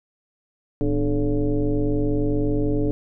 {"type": "tone with frequency modulation", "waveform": "sine", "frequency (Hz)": 159.6, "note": "D#3", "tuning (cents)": 44, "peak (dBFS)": -18, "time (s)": [0.81, 2.91], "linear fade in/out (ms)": 0, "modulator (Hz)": 136, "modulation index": 2.2, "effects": []}